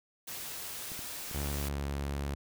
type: noise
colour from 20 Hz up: white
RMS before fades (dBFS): -41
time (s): 0.27-1.69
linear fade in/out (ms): 10
type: clicks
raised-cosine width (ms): 3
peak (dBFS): -33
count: 3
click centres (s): 0.918 / 0.992 / 1.313
type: tone with pitch glide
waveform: sawtooth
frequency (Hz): 71.5 to 70.43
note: D2 to C#2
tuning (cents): -46 to +28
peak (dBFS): -29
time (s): 1.34-2.35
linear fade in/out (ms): 10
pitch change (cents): -26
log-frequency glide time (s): 1.46-1.85
effects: none